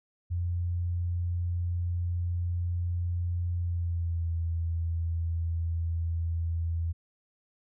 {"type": "tone with pitch glide", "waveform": "sine", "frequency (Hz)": [87.31, 83.32], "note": ["F2", "E2"], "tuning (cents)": [0, 19], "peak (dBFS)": -27, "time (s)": [0.3, 6.93], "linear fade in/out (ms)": 20, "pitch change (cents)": -81, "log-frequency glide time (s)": [3.57, 4.31], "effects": []}